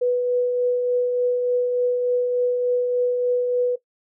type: tone with tremolo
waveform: sine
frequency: 492.8 Hz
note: B4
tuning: 4 cents flat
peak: -16 dBFS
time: 0.01-3.76 s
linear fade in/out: 10 ms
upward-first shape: triangle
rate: 3.4 Hz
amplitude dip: 35%
effects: noise-tail reverb RT60 0.1 s tail -17 dB re dry